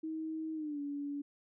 sine tone with pitch glide, 317.4 to 286.1 Hz, D#4 to D4, +35 to -45 cents, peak -36 dBFS, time 0.03-1.22 s, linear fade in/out 10 ms, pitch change -180 cents, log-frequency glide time 0.54-0.8 s, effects none

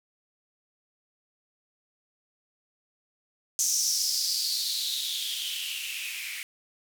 violet noise with band-pass filter sweep, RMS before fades -30 dBFS, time 3.59-6.43 s, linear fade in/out 0 ms, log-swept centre 6200 to 2200 Hz, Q 6.3, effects none

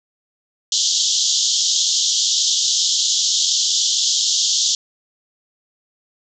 white band-pass noise, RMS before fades -18 dBFS, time 0.72-4.75 s, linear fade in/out 2 ms, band 3100 to 7100 Hz, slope 96 dB/octave, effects none

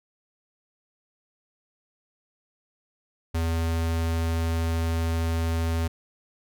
square tone, 82.41 Hz, E2, in tune, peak -24 dBFS, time 3.34-5.88 s, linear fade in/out 10 ms, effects none

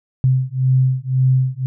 sine beating tone pair, 129.1 / 131 Hz, C3 / C3, -23 / +2 cents, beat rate 1.9 Hz, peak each -16 / -16 dBFS, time 0.24-1.66 s, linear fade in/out 0 ms, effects none

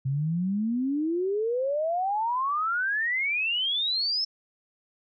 sine exponential sweep, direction up, 130 to 5350 Hz, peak -24 dBFS, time 0.05-4.25 s, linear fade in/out 10 ms, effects none

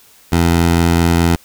15% pulse tone, 84.7 Hz, E2, 48 cents sharp, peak -4 dBFS, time 0.32-1.36 s, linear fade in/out 5 ms, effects white hiss -47 dBFS RMS until 1.44 s

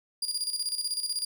30% pulse tone with tremolo, 4822 Hz, D8, 45 cents sharp, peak -24 dBFS, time 0.22-1.25 s, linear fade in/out 5 ms, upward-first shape square, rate 16 Hz, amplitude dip 65%, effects none

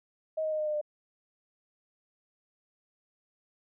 sine tone with pitch steps, 631 / 624.5 / 618 / 611.6 / 605.3 / 599 Hz, D#5 / D#5 / D#5 / D#5 / D#5 / D5, +24 / +6 / -12 / -30 / -48 / +34 cents, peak -28 dBFS, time 0.37-0.814 s, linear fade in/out 10 ms, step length 74 ms, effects none

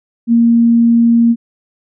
sine tone, 233.1 Hz, A#3, in tune, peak -6 dBFS, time 0.27-1.36 s, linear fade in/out 50 ms, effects none

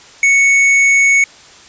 sine tone with tanh clipping, 2217 Hz, C#7, in tune, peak -9 dBFS, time 0.23-1.24 s, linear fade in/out 2 ms, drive 12 dB, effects white hiss -40 dBFS RMS until 1.68 s + resampled to 16000 Hz

